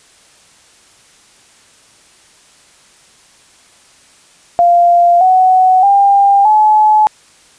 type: tone with pitch steps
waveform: sine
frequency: 695 / 744.9 / 798.3 / 855.6 Hz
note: F5 / F#5 / G5 / A5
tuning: -9 / +11 / +31 / -49 cents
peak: -5 dBFS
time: 4.59-7.07 s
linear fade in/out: 0 ms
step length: 620 ms
effects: white hiss -46 dBFS RMS until 7.58 s + resampled to 22050 Hz